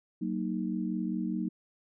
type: chord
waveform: sine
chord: D# minor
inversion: first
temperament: equal with one note detuned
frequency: 188.12 / 233.1 / 311.1 Hz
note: F#3 / A#3 / D#4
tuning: +29 / 0 / 0 cents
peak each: -33 / -34 / -35 dBFS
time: 0.21-1.49 s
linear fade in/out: 10 ms
effects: none